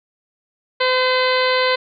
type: harmonic tone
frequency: 511 Hz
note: C5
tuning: 41 cents flat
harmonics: 1 / 2 / 3 / 4 / 5 / 6 / 7 / 8 / 9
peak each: -18 / -21 / -24 / -23 / -29 / -28 / -30 / -25 / -32 dBFS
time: 0.8-1.76 s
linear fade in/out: 10 ms
effects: none